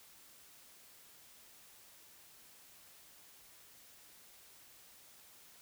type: silence
effects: white hiss -60 dBFS RMS until 5.61 s